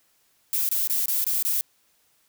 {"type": "noise bursts", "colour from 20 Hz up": "violet", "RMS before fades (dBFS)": -24, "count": 6, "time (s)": [0.53, 1.61], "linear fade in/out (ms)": 0, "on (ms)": 160, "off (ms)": 24, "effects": ["white hiss -65 dBFS RMS until 2.28 s"]}